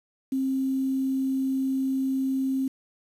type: tone with quantisation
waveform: sine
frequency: 265.9 Hz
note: C4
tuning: 28 cents sharp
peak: -23 dBFS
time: 0.32-2.68 s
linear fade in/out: 5 ms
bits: 8
effects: resampled to 32000 Hz